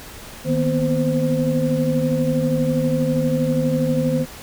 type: tone cluster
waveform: sine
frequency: 155 / 239.6 / 252 / 518 Hz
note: D#3 / A#3 / B3 / C5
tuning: -6 / +48 / +35 / -17 cents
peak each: -21 / -23 / -23 / -22 dBFS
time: 0.44-4.26 s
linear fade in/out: 50 ms
effects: pink hiss -38 dBFS RMS until 4.42 s